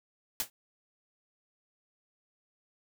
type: noise with exponential decay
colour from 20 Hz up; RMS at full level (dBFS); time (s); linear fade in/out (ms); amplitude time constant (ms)
white; -27; 0.4-0.5; 1; 21
effects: none